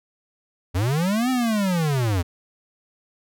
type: linear two-way sweep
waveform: square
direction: up then down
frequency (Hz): 81.8 to 261.6 to 81.8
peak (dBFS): -20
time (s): 0.74-2.23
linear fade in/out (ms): 20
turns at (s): 1.3
effects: none